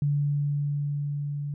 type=tone with level ramp; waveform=sine; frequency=144.5 Hz; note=D3; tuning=28 cents flat; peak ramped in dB=-21 to -29 dBFS; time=0.02-1.54 s; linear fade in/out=2 ms; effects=none